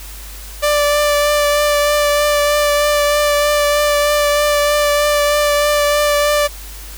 sawtooth tone with vibrato, 587.3 Hz, D5, in tune, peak -8 dBFS, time 0.62-6.48 s, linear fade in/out 20 ms, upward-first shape triangle, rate 3.2 Hz, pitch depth 17 cents each way, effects added 50 Hz sine -31 dBFS peak until 6.97 s + white hiss -35 dBFS RMS until 6.97 s

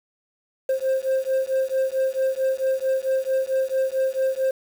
sine beating tone pair, 526 / 530.5 Hz, C5 / C5, +9 / +24 cents, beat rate 4.5 Hz, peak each -21 / -21 dBFS, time 0.69-4.51 s, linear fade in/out 5 ms, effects tanh soft clip ceiling -17 dBFS + 7-bit

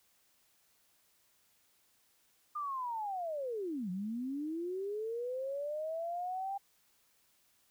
sine linear two-way sweep, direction down then up, 1218 to 175.6 to 798 Hz, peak -35 dBFS, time 2.55-6.58 s, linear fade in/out 10 ms, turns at 3.9 s, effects white hiss -71 dBFS RMS until 7.7 s

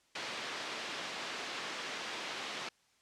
white band-pass noise, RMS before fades -41 dBFS, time 0.15-2.69 s, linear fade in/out 5 ms, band 230 to 3700 Hz, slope 12 dB/octave, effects white hiss -70 dBFS RMS until 3.01 s + low-pass 7000 Hz 12 dB/octave

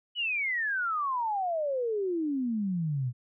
sine exponential sweep, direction down, 3000 to 118.1 Hz, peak -27 dBFS, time 0.15-3.13 s, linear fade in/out 50 ms, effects none

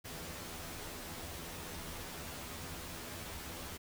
pink noise with comb filter, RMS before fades -45 dBFS, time 0.04-3.78 s, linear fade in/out 20 ms, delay 12 ms, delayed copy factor +0.75, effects none

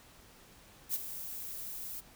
violet noise with ADSR envelope, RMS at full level -31 dBFS, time 0.89-2.01 s, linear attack 51 ms, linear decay 33 ms, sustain -11 dB, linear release 18 ms, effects pink hiss -58 dBFS RMS until 2.15 s

